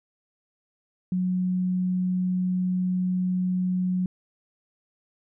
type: tone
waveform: sine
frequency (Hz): 182.9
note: F#3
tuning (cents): -20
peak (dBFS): -22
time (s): 1.12-4.06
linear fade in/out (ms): 2
effects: none